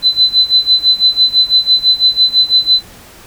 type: tone with tremolo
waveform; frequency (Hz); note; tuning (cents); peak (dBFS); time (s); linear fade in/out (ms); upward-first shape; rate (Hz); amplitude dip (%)
sine; 4025; B7; +32; -4; 0.02-2.83; 50; sine; 6; 90
effects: pink hiss -38 dBFS RMS until 3.26 s

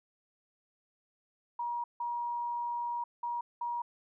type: tone bursts at uneven times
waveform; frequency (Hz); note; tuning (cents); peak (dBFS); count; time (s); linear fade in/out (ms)
sine; 953; A#5; +38; -32; 4; 1.59-1.84 / 2-3.04 / 3.23-3.41 / 3.61-3.82; 5
effects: none

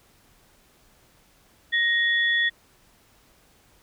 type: tone pair together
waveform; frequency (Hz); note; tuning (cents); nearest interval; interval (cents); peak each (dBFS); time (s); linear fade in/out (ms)
sine; 1871 / 3429; A#6 / A7; +6 / -45; minor seventh; 1049; -20 / -26; 1.72-2.5; 20
effects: pink hiss -59 dBFS RMS until 3.82 s

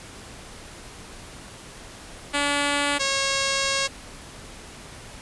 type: tone pair in turn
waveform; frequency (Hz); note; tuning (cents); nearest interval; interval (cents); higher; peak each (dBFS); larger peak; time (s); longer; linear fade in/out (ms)
5% pulse; 287 / 546.3; D4 / C#5; -40 / -25; major seventh; 1115; second; -10 / -10; neither; 2.33-2.99 / 2.99-3.88; second; 20
effects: pink hiss -42 dBFS RMS until 5.21 s + resampled to 24000 Hz

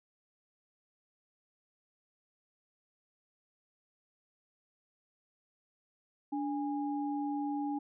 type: tone pair together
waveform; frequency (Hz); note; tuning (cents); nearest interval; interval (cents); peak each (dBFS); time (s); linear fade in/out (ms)
sine; 290 / 821; D4 / G#5; -22 / -20; octave + tritone; 1802; -33 / -38; 6.32-7.79; 10
effects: none

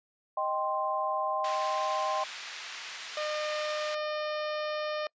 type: chord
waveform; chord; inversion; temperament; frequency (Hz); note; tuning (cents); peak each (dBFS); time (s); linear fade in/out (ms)
sine; C minor; first; equal; 622.3 / 784 / 1046.5; Eb5 / G5 / C6; 0 / 0 / 0; -33 / -33 / -31; 0.37-2.24; 5
type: band-pass noise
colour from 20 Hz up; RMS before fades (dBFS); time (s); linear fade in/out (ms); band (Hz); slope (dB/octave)
pink; -42; 1.44-3.95; 5; 1700 to 5200; 12
type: harmonic tone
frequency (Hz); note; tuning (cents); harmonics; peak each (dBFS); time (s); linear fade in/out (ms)
607; D#5; -43; 1 / 2 / 3 / 4 / 5 / 6 / 7 / 8 / 9; -32 / -38 / -42 / -44 / -46 / -48 / -49 / -50 / -51; 3.17-5.07; 2
effects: noise-tail reverb RT60 0.1 s tail -26 dB re dry + resampled to 16000 Hz

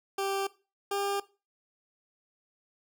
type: tone pair in turn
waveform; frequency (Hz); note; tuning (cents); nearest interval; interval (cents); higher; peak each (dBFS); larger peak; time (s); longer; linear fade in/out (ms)
20% pulse; 392 / 400.2; G4 / G4; 0 / +36; unison; 36; second; -24; neither; 0.18-0.47 / 0.91-1.2; neither; 5
effects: noise-tail reverb RT60 0.3 s tail -18 dB re dry

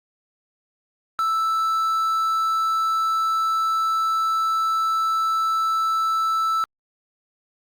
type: tone with quantisation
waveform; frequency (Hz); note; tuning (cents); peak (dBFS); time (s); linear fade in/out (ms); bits
triangle; 1320; E6; +2; -17; 1.19-6.64; 0; 7
effects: Opus 48 kbps

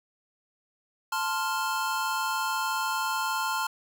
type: chord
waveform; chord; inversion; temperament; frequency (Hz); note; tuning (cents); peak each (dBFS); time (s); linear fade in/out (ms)
square; F major; first; equal; 880 / 1046.5 / 1396.9; A5 / C6 / F6; 0 / 0 / 0; -32; 1.12-3.67; 5
effects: none

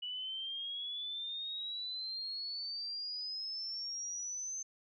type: exponential sweep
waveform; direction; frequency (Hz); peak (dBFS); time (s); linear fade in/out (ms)
sine; up; 2942 to 6272; -38; 0.02-4.63; 10
effects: none

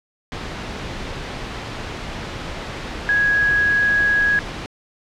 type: tone in noise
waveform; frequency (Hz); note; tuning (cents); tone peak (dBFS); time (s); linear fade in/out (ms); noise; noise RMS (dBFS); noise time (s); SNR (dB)
sine; 1661.2; G#6; 0; -14; 3.09-4.39; 0; pink; -29; 0.32-4.66; +12
effects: low-pass 4000 Hz 12 dB/octave

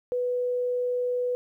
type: tone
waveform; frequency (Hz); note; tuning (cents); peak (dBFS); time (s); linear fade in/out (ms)
sine; 494; B4; 0; -24; 0.12-1.35; 0
effects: 11-bit

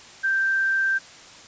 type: tone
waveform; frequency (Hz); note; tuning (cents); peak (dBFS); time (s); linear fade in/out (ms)
sine; 1569; G6; +1; -19; 0.23-0.99; 20
effects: white hiss -45 dBFS RMS until 1.47 s + resampled to 16000 Hz

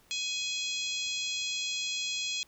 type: harmonic tone with a mistuned harmonic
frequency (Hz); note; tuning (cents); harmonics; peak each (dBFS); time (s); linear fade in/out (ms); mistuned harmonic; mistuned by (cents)
833; G#5; +5; 3 / 4 / 5 / 6 / 7 / 8 / 9; -37 / -35 / -38 / -44 / -45 / -41 / -43; 0.11-2.43; 0; 3; +18
effects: pink hiss -63 dBFS RMS until 2.47 s

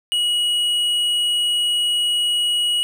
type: tone with hard clipping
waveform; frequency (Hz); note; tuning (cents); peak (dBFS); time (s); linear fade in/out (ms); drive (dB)
sine; 2910; F#7; -29; -18; 0.12-2.83; 0; 6
effects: none

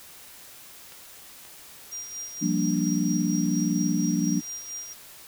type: clicks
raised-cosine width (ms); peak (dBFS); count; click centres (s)
0.2; -29; 2; 0.922 / 1.451
type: tone with tremolo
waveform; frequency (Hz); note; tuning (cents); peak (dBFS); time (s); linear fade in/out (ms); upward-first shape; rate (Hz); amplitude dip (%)
sine; 5700; F8; +34; -32; 1.91-4.94; 20; sine; 4.3; 55
type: chord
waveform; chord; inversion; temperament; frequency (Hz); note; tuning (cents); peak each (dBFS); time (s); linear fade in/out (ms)
sine; G minor seventh; third; equal; 174.61 / 196 / 233.1 / 293.7; F3 / G3 / Bb3 / D4; 0 / 0 / 0 / 0; -27 / -28 / -28 / -27; 2.41-4.41; 20
effects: white hiss -47 dBFS RMS until 5.27 s

